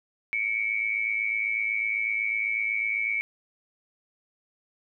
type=tone pair together; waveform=sine; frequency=2199 / 2307 Hz; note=C#7 / D7; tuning=-14 / -31 cents; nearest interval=minor second; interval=83 cents; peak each=-28 / -27 dBFS; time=0.33-3.21 s; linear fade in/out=0 ms; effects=none